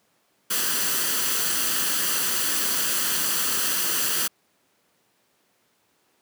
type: noise with comb filter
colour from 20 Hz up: white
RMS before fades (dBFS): -24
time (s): 0.5-4.28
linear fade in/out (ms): 10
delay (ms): 0.66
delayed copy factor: +0.55
effects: pink hiss -66 dBFS RMS until 6.21 s + high-pass 200 Hz 12 dB/octave